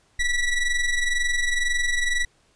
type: ring-modulated tone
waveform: square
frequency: 970 Hz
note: B5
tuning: 31 cents flat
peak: -18 dBFS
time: 0.19-2.25 s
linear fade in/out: 5 ms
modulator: 981 Hz
effects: pink hiss -62 dBFS RMS until 2.55 s + resampled to 22050 Hz